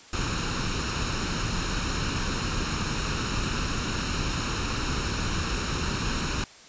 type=noise with comb filter; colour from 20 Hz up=pink; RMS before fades=-28 dBFS; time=0.13-6.44 s; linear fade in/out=2 ms; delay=0.74 ms; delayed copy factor=+0.6; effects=white hiss -49 dBFS RMS until 6.68 s + resampled to 16000 Hz